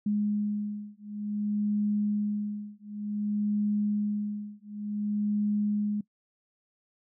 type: beating tone pair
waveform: sine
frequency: 207.7 / 208.25 Hz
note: G#3 / G#3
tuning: 0 / +5 cents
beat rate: 0.55 Hz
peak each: -30 dBFS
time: 0.06-6.01 s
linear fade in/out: 5 ms
effects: noise-tail reverb RT60 0.1 s tail -20 dB re dry